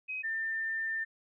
sine tone pair in turn, 2527 / 1794.3 Hz, D#7 / A6, +26 / +33 cents, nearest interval tritone, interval 593 cents, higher first, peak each -34 / -31 dBFS, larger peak second, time 0.08-0.23 / 0.23-1.05 s, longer second, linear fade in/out 20 ms, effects none

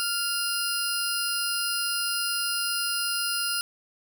20% pulse tone pair together, 1396.9 / 4995 Hz, F6 / D#8, 0 / +6 cents, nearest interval octave + minor seventh, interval 2206 cents, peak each -23 dBFS, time 0-3.61 s, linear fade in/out 0 ms, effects none

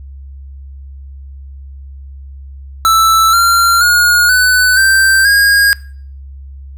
square tone with pitch steps, 1321 / 1377.9 / 1437.2 / 1499.1 / 1563.7 / 1631 Hz, E6 / F6 / F6 / F#6 / G6 / G#6, +3 / -24 / +49 / +22 / -5 / -32 cents, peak -7 dBFS, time 2.85-5.73 s, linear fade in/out 0 ms, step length 480 ms, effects noise-tail reverb RT60 0.5 s tail -21 dB re dry + added 68 Hz sine -28 dBFS peak until 6.77 s

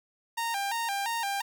sawtooth tone with vibrato, 858 Hz, A5, 44 cents flat, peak -25 dBFS, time 0.37-1.42 s, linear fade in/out 10 ms, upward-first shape square, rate 2.9 Hz, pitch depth 130 cents each way, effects none

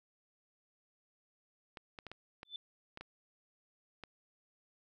clicks, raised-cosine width 0.3 ms, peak -30 dBFS, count 8, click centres 1.772 / 1.988 / 2.067 / 2.116 / 2.431 / 2.974 / 3.01 / 4.037 s
sine tone with exponential growth, 3520 Hz, A7, in tune, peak -37 dBFS, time 2.45-2.56 s, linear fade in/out 2 ms, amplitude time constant 23 ms
effects none

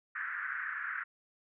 pink band-pass noise, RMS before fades -38 dBFS, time 0.15-1.04 s, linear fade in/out 10 ms, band 1400 to 1800 Hz, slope 48 dB/octave, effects none

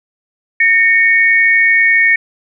sine tone pair together, 1835.1 / 2223 Hz, A#6 / C#7, -28 / +4 cents, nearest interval minor third, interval 332 cents, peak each -10 dBFS, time 0.6-2.16 s, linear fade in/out 5 ms, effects none

